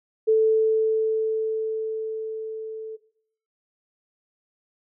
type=tone with level ramp; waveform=sine; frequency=440 Hz; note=A4; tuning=in tune; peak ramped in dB=-14 to -32 dBFS; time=0.27-2.97 s; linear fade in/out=20 ms; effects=noise-tail reverb RT60 0.6 s tail -17 dB re dry